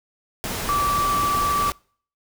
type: tone in noise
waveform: sine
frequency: 1159 Hz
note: D6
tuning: 23 cents flat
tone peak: -19 dBFS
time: 0.69-1.7 s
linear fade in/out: 0 ms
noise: pink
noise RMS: -28 dBFS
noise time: 0.44-1.72 s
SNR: +6 dB
effects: noise-tail reverb RT60 0.5 s tail -26 dB re dry